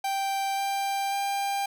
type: tone with pitch steps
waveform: 45% pulse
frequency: 784 / 789.9 / 795.9 Hz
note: G5 / G5 / G5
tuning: 0 / +13 / +26 cents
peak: -26 dBFS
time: 0.04-1.66 s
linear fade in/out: 5 ms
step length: 540 ms
effects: none